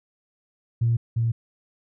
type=tone pair in turn; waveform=sine; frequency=116.54 / 115.33 Hz; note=A#2 / A#2; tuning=0 / -18 cents; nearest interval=unison; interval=18 cents; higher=first; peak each=-17 / -19 dBFS; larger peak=first; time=0.81-0.97 / 1.16-1.32 s; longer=neither; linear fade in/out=10 ms; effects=tanh soft clip ceiling -13 dBFS